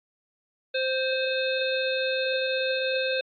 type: harmonic tone with a mistuned harmonic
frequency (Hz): 523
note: C5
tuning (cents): -1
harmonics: 1 / 3 / 5 / 7 / 8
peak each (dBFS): -26 / -32 / -32 / -33 / -36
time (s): 0.74-3.21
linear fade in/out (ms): 10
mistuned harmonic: 5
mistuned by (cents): -26
effects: AAC 32 kbps